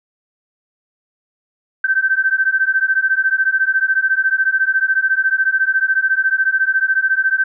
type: beating tone pair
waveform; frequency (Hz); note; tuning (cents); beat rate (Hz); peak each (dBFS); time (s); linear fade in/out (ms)
sine; 1543 / 1557; G6 / G6; -28 / -12; 14; -16; 1.84-7.44; 5
effects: none